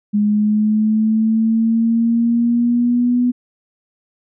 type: linear sweep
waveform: sine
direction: up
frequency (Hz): 206.9 to 246.9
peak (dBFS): -12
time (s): 0.13-3.32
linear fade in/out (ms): 20
effects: none